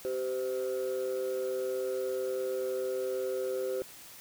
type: tone pair together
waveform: sine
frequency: 385.8 / 515 Hz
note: G4 / C5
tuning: -28 / -28 cents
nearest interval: perfect fourth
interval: 500 cents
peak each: -31 / -31 dBFS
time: 0.05-3.82 s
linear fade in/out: 0 ms
effects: tanh soft clip ceiling -27 dBFS + white hiss -50 dBFS RMS until 4.2 s

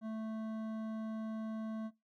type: tone with hard clipping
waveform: triangle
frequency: 220 Hz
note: A3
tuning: in tune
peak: -40 dBFS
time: 0.01-1.91 s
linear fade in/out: 50 ms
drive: 15 dB
effects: noise-tail reverb RT60 0.2 s tail -22 dB re dry

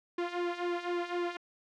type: tone with flanger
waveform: sawtooth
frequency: 350 Hz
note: F4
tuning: 4 cents sharp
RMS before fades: -34 dBFS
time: 0.18-1.37 s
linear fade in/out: 5 ms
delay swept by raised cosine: 1.5 to 2.8 ms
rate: 3.9 Hz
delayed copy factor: -0.75
effects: low-pass 3000 Hz 12 dB/octave

